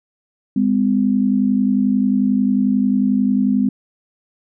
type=tone pair together; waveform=sine; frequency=203.7 / 254.9 Hz; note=G#3 / C4; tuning=-33 / -45 cents; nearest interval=major third; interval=388 cents; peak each=-16 dBFS; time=0.56-3.69 s; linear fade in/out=5 ms; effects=none